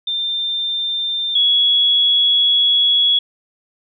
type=tone pair in turn; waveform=sine; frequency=3590 / 3357 Hz; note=A7 / G#7; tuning=+34 / +18 cents; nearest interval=minor second; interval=116 cents; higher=first; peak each=-18 / -11 dBFS; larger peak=second; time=0.07-1.35 / 1.35-3.19 s; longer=second; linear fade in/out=5 ms; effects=none